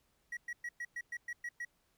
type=tone bursts; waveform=triangle; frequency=1916 Hz; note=A#6; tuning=47 cents sharp; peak=-36 dBFS; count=9; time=0.32-1.65 s; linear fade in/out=5 ms; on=50 ms; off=110 ms; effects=pink hiss -75 dBFS RMS until 1.97 s